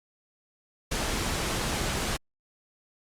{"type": "noise", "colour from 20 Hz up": "pink", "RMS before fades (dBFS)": -29, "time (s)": [0.91, 2.17], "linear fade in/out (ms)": 10, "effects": ["low-pass 10000 Hz 12 dB/octave", "Opus 48 kbps"]}